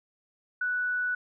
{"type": "tone", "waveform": "sine", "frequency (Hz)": 1480, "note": "F#6", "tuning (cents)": 0, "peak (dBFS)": -26, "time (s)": [0.61, 1.15], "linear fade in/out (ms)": 5, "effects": []}